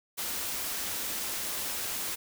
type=band-stop noise; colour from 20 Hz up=white; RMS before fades=-34 dBFS; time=0.17-2.16 s; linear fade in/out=20 ms; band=110 to 160 Hz; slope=96 dB/octave; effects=none